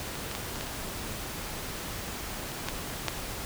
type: clicks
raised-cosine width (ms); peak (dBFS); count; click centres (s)
0.2; -20 / -18 / -16 / -22 / -17 / -22 / -21 / -13 / -9; 9; 0.154 / 0.314 / 0.351 / 0.557 / 0.61 / 0.669 / 2.518 / 2.686 / 3.083
effects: pink hiss -37 dBFS RMS until 3.45 s